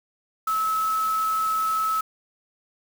sine tone in noise, 1298 Hz, E6, 27 cents flat, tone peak -21 dBFS, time 0.47-2.01 s, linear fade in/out 5 ms, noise white, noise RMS -38 dBFS, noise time 0.47-2.01 s, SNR +14 dB, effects none

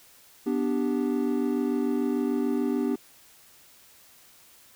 triangle chord, G major, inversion first, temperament equal, 246.9 / 293.7 / 392 Hz, B3 / D4 / G4, 0 / 0 / 0 cents, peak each -25 / -26 / -28 dBFS, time 0.46-2.96 s, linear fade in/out 10 ms, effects white hiss -55 dBFS RMS until 4.75 s

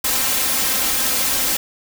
white noise with comb filter, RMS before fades -19 dBFS, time 0.04-1.57 s, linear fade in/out 5 ms, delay 3.8 ms, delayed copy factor +0.7, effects none

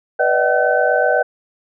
sine tone cluster, 489.9 / 586 / 634 / 759 / 1521 Hz, B4 / D5 / D#5 / F#5 / F#6, -14 / -4 / +32 / +44 / +47 cents, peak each -19 dBFS, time 0.19-1.23 s, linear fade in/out 10 ms, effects none

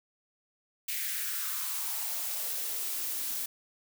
blue noise with high-pass filter sweep, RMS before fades -34 dBFS, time 0.88-3.46 s, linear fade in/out 5 ms, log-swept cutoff 2200 to 210 Hz, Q 3.2, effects none

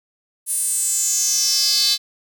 square tone with high-pass filter sweep, 235.8 Hz, A#3, 20 cents sharp, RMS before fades -19 dBFS, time 0.46-1.98 s, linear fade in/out 50 ms, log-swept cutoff 10000 to 4100 Hz, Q 6, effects none

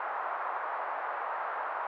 pink band-pass noise, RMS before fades -35 dBFS, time 0-1.87 s, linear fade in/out 2 ms, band 710 to 1400 Hz, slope 24 dB/octave, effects none

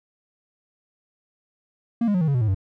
triangle tone with pitch steps, 233.1 / 205.3 / 180.79 / 159.21 / 140.21 / 123.48 / 108.74 / 95.77 Hz, A#3 / G#3 / F#3 / D#3 / C#3 / B2 / A2 / G2, 0 / -20 / -40 / +40 / +20 / 0 / -20 / -40 cents, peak -16 dBFS, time 2.01-2.546 s, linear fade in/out 5 ms, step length 67 ms, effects none

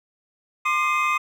triangle tone cluster, 1053 / 1201 / 2091 / 2523 Hz, C6 / D6 / C7 / D#7, +11 / +38 / -2 / +23 cents, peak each -26 / -20 / -26 / -24 dBFS, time 0.65-1.18 s, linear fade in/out 10 ms, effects none

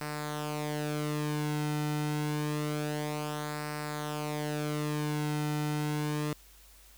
sawtooth tone with flanger, 150 Hz, D3, 37 cents sharp, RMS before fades -33 dBFS, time 0.01-6.33 s, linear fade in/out 2 ms, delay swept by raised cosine 0.3 to 1.8 ms, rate 0.27 Hz, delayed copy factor -0.6, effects added 50 Hz sine -57 dBFS peak until 6.97 s + white hiss -58 dBFS RMS until 6.97 s

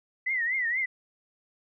sine tone with vibrato, 1971 Hz, B6, 4 cents flat, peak -25 dBFS, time 0.26-0.86 s, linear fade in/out 10 ms, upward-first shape triangle, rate 4.2 Hz, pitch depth 160 cents each way, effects none

